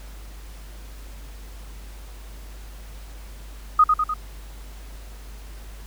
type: tone with echo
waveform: sine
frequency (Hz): 1245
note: D#6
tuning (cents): +1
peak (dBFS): -10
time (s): 3.79-3.84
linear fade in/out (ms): 5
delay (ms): 100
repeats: 3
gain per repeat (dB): -4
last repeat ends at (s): 4.14
effects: added 50 Hz sine -37 dBFS peak until 5.86 s + pink hiss -48 dBFS RMS until 5.86 s